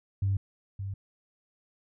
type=tone with echo; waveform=sine; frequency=98 Hz; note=G2; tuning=in tune; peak=-23 dBFS; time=0.22-0.37 s; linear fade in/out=5 ms; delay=570 ms; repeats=1; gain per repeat=-9 dB; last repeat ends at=0.94 s; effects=tanh soft clip ceiling -19 dBFS